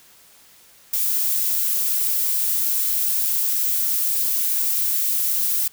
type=noise; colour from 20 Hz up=violet; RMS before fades=-21 dBFS; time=0.93-5.68 s; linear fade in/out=5 ms; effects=white hiss -51 dBFS RMS until 5.72 s